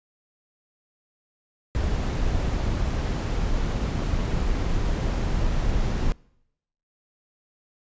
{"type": "noise", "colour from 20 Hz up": "brown", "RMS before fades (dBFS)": -24, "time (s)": [1.75, 6.12], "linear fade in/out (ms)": 0, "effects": ["noise-tail reverb RT60 0.8 s tail -25 dB re dry", "resampled to 16000 Hz"]}